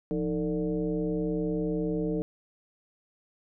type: tone with frequency modulation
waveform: sine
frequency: 311.1 Hz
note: D#4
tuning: in tune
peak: -26 dBFS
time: 0.11-2.22 s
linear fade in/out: 0 ms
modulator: 138 Hz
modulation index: 1.4
effects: none